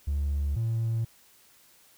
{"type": "tone pair in turn", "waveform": "triangle", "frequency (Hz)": [71.5, 113.72], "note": ["D2", "A#2"], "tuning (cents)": [-46, -42], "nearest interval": "minor sixth", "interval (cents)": 804, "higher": "second", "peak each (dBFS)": -22, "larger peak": "neither", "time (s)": [[0.07, 0.56], [0.56, 1.05]], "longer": "neither", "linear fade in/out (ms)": 10, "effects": ["tanh soft clip ceiling -21 dBFS", "white hiss -59 dBFS RMS until 1.97 s"]}